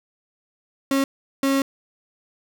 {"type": "tone bursts at uneven times", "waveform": "35% pulse", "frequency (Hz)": 272.8, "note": "C#4", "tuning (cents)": -28, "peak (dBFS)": -16, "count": 2, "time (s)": [[0.91, 1.04], [1.43, 1.62]], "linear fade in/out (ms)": 2, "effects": []}